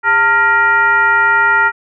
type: tone with frequency modulation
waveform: sine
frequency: 1396.9 Hz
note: F6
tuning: in tune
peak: -8 dBFS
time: 0.03-1.72 s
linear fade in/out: 50 ms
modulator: 496 Hz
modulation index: 1
effects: none